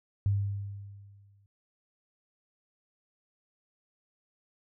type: tone with exponential decay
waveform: sine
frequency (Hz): 100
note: G2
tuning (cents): +35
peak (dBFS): -22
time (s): 0.26-1.46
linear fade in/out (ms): 0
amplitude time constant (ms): 260
effects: none